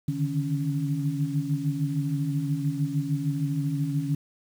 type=tone cluster; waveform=sine; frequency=142.6 / 148.8 / 155.7 / 278.2 Hz; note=C#3 / D3 / D#3 / C#4; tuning=+49 / +23 / +2 / +6 cents; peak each=-30 dBFS; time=0.08-4.15 s; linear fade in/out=5 ms; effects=8-bit